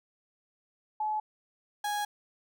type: tone pair in turn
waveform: sine / 35% pulse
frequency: 856 / 828.3 Hz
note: A5 / G#5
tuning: -48 / -5 cents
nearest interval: minor second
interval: 57 cents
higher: first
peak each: -28 dBFS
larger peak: neither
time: 1-1.2 / 1.84-2.05 s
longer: second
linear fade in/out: 5 ms
effects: none